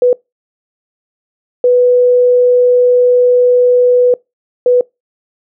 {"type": "tone bursts at uneven times", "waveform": "sine", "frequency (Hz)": 493.9, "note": "B4", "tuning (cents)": 0, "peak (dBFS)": -5, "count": 3, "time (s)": [[0.02, 0.13], [1.64, 4.14], [4.66, 4.81]], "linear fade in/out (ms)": 2, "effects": ["noise-tail reverb RT60 0.2 s tail -24 dB re dry"]}